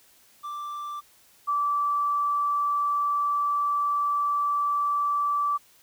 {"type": "tone pair in turn", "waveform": ["triangle", "sine"], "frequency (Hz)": [1174.7, 1160.5], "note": ["D6", "D6"], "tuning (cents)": [0, -21], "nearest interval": "unison", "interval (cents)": 21, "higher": "first", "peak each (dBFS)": [-30, -22], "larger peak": "second", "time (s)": [[0.43, 1.01], [1.47, 5.58]], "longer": "second", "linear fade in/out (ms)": 20, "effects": ["white hiss -58 dBFS RMS until 5.82 s"]}